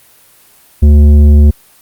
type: tone with tanh clipping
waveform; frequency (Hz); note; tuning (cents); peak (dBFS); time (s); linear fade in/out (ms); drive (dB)
sine; 73.6; D2; +4; -3; 0.82-1.51; 10; 10
effects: white hiss -44 dBFS RMS until 1.81 s + Opus 32 kbps